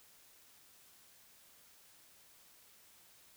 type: silence
effects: white hiss -63 dBFS RMS until 3.36 s